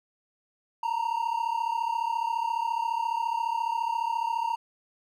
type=tone pair together; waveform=triangle; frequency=909 / 943.5 Hz; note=A#5 / A#5; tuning=-44 / +21 cents; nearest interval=minor second; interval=65 cents; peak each=-27 dBFS; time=0.83-4.56 s; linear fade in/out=5 ms; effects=none